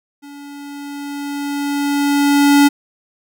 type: tone with level ramp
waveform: square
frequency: 285.2 Hz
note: C#4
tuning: 49 cents sharp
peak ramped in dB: -35 to -7 dBFS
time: 0.22-2.69 s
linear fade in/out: 20 ms
effects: none